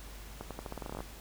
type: accelerating click train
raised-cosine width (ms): 1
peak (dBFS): -25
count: 14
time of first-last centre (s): 0.41-1.005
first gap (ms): 97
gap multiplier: 0.86
effects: added 50 Hz sine -47 dBFS peak until 1.2 s + pink hiss -51 dBFS RMS until 1.2 s